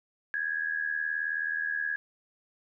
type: tone with amplitude modulation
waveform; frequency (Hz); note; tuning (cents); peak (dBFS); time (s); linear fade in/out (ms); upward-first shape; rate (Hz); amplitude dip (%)
sine; 1661.2; G#6; 0; -25; 0.34-1.96; 0; sine; 78.9; 75
effects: none